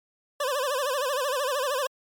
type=tone with vibrato; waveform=25% pulse; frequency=543 Hz; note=C#5; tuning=36 cents flat; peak=-21 dBFS; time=0.4-1.87 s; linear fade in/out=5 ms; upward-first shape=sine; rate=13 Hz; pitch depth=150 cents each way; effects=MP3 96 kbps